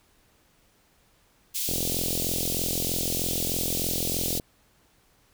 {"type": "high-pass noise", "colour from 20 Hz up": "white", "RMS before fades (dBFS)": -29, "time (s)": [1.54, 4.4], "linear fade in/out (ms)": 20, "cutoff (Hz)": 3000, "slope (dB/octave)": 24}
{"type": "click train", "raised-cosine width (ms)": 2, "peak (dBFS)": -18, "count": 118, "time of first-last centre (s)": [1.69, 4.398], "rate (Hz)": 43.2}
{"effects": ["pink hiss -63 dBFS RMS until 5.33 s"]}